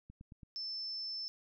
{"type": "click train", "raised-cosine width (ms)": 5, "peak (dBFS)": -39, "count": 4, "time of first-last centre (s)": [0.1, 0.432], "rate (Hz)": 9.03}
{"type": "tone", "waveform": "sine", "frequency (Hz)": 5290, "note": "E8", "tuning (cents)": 5, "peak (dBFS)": -38, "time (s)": [0.56, 1.28], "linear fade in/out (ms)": 0}
{"effects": []}